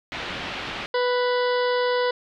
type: low-pass noise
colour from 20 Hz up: white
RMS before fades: -32 dBFS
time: 0.12-0.86 s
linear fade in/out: 0 ms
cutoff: 3400 Hz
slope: 24 dB/octave
type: harmonic tone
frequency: 493.9 Hz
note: B4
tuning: in tune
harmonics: 1 / 2 / 3 / 4 / 6 / 7 / 8 / 9 / 10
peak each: -21 / -27 / -31 / -33 / -37 / -38 / -39 / -40 / -41 dBFS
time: 0.94-2.11 s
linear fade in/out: 5 ms
effects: none